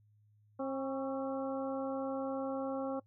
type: harmonic tone with a mistuned harmonic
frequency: 268.3 Hz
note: C4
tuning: 44 cents sharp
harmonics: 1 / 2 / 3 / 4 / 5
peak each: -38 / -37 / -44 / -47 / -49 dBFS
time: 0.59-3 s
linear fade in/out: 10 ms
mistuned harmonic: 4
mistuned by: +56 cents
effects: noise-tail reverb RT60 0.1 s tail -23 dB re dry + added 105 Hz sine -64 dBFS peak until 3.06 s